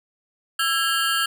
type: ring-modulated tone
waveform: 25% pulse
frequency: 1488 Hz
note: F#6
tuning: 9 cents sharp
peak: -13 dBFS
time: 0.59-1.26 s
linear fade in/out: 5 ms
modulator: 147 Hz
effects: none